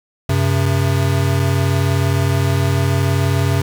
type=tone pair together; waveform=square; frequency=94.89 / 134.2 Hz; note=F#2 / C3; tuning=+44 / +44 cents; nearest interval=tritone; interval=600 cents; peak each=-17 dBFS; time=0.29-3.62 s; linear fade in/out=5 ms; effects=7-bit